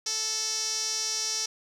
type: tone with band-pass filter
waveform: sawtooth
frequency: 439.2 Hz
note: A4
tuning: 3 cents flat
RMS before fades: -30 dBFS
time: 0.06-1.46 s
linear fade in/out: 5 ms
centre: 5600 Hz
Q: 6.2
effects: none